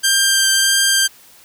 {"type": "tone with vibrato", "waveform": "10% pulse", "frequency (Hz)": 1583, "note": "G6", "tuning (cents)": 17, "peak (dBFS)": -3, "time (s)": [0.03, 1.08], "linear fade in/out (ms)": 20, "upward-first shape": "sine", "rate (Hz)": 1.6, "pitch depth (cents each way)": 8, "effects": ["white hiss -46 dBFS RMS until 1.44 s"]}